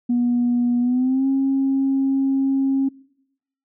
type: tone with pitch glide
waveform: sine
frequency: 242.2 to 270.3 Hz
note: B3 to C#4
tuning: -34 to -44 cents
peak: -15 dBFS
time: 0.09-2.89 s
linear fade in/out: 10 ms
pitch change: +190 cents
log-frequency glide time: 0.8-1.27 s
effects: noise-tail reverb RT60 0.8 s tail -24 dB re dry + tanh soft clip ceiling -12 dBFS